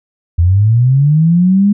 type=linear sweep; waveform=sine; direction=up; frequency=81.3 to 207.7 Hz; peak=-6 dBFS; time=0.38-1.73 s; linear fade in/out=10 ms; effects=none